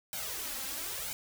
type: noise with flanger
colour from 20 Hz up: white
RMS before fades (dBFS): -38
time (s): 0.13-1.13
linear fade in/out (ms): 0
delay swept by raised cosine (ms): 1.3 to 3.8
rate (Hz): 1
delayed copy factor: +0.95
effects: none